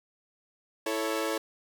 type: chord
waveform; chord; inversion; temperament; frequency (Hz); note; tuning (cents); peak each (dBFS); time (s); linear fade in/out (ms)
sawtooth; A major; second; equal; 329.6 / 440 / 554.4; E4 / A4 / C#5; 0 / 0 / 0; -29; 0.86-1.38; 5
effects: none